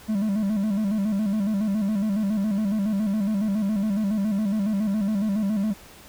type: tone with vibrato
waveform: triangle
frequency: 206.5 Hz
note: G#3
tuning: 10 cents flat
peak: -19 dBFS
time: 0.08-5.74 s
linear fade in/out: 20 ms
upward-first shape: square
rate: 7.2 Hz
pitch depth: 87 cents each way
effects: pink hiss -47 dBFS RMS until 6.08 s